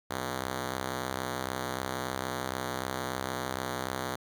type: ring-modulated tone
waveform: 5% pulse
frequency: 130.5 Hz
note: C3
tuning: 4 cents flat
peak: -18 dBFS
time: 0.1-4.16 s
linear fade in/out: 10 ms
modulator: 31.9 Hz
effects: none